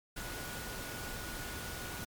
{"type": "tone in noise", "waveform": "sine", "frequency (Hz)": 1457, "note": "F#6", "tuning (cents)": -27, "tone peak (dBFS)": -48, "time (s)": [0.16, 2.05], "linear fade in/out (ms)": 10, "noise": "pink", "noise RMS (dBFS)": -42, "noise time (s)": [0.16, 2.05], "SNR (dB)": -9, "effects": ["MP3 96 kbps"]}